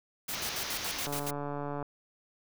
white noise with tremolo, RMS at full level -36 dBFS, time 0.28-1.31 s, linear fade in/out 10 ms, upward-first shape square, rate 7.1 Hz, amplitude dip 75%
white low-pass noise, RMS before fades -38 dBFS, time 0.33-1.07 s, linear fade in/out 5 ms, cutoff 6500 Hz, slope 96 dB/octave
click train, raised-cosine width 1 ms, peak -23 dBFS, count 110, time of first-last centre 1.07-1.827 s, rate 144 Hz
effects none

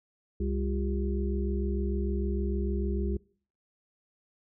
harmonic tone with a mistuned harmonic, 66.4 Hz, C2, 26 cents sharp, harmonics 1 / 3 / 5 / 6, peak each -29 / -34 / -36 / -37 dBFS, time 0.4-3.17 s, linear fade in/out 5 ms, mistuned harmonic 5, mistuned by +100 cents, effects noise-tail reverb RT60 0.5 s tail -23 dB re dry

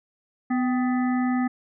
harmonic tone with a mistuned harmonic, 250 Hz, B3, 21 cents sharp, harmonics 1 / 3 / 5 / 7 / 8, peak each -21 / -31 / -35 / -38 / -39 dBFS, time 0.5-1.48 s, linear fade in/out 10 ms, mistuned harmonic 3, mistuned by +59 cents, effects none

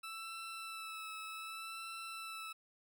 20% pulse tone with vibrato, 1318.5 Hz, E6, in tune, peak -39 dBFS, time 0.03-2.53 s, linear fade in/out 10 ms, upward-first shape sine, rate 0.65 Hz, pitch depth 24 cents each way, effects none

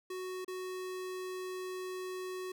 square tone with dropouts, 370 Hz, F#4, in tune, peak -39 dBFS, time 0.1-2.52 s, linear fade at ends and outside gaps 5 ms, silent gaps 0.447-0.479 s, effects none

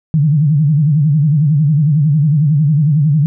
sine tone with vibrato, 149.4 Hz, D3, 30 cents sharp, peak -8 dBFS, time 0.14-3.26 s, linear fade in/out 0 ms, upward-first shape sine, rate 11 Hz, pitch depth 140 cents each way, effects none

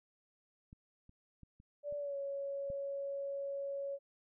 clicks, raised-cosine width 5 ms, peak -41 / -47 / -42 / -47 / -45 / -37 dBFS, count 6, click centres 0.729 / 1.094 / 1.433 / 1.601 / 1.925 / 2.702 s
sine tone with pitch glide, 581 to 557 Hz, D5 to C#5, -19 to +8 cents, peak -37 dBFS, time 1.83-3.99 s, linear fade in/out 50 ms, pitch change -73 cents, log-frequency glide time 1.97-2.16 s
effects none

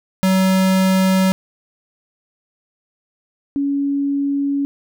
square / sine tone pair in turn, 188.9 / 280.8 Hz, F#3 / C#4, +36 / +22 cents, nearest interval perfect fifth, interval 686 cents, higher second, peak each -13 / -16 dBFS, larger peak first, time 0.23-1.32 / 3.56-4.65 s, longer neither, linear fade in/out 0 ms, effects none

